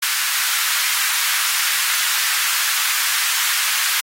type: high-pass noise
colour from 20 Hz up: pink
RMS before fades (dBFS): -20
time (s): 0.02-4.01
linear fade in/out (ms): 10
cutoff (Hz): 1300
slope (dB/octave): 24
effects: AAC 48 kbps